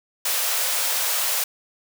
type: high-pass noise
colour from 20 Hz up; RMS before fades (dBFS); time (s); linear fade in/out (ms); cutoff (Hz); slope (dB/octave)
white; -23; 0.25-1.44; 5; 460; 96
effects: none